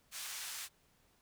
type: band-pass noise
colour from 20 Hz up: white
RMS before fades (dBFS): -44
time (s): 0.11-0.69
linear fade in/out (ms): 50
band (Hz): 1100 to 10000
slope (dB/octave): 12
effects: pink hiss -71 dBFS RMS until 1.21 s